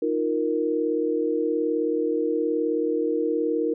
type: chord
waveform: sine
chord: Eb suspended second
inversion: none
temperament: just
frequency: 311.1 / 350 / 466.7 Hz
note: Eb4 / F4 / Bb4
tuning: 0 / +4 / +2 cents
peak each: -26 / -28 / -24 dBFS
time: 0.02-3.74 s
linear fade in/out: 5 ms
effects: none